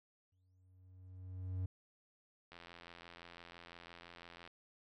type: tone with exponential growth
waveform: triangle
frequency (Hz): 92.5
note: F#2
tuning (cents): 0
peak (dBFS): -33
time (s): 0.32-1.66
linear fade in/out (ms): 5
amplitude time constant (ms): 290
type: click train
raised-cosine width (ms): 0.3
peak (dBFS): -37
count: 169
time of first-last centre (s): 2.52-4.476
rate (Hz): 85.9
effects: none